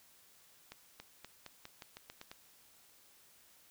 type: accelerating click train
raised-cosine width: 0.2 ms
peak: -30 dBFS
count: 10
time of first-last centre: 0.72-2.315 s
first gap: 280 ms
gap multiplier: 0.88
effects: white hiss -64 dBFS RMS until 3.7 s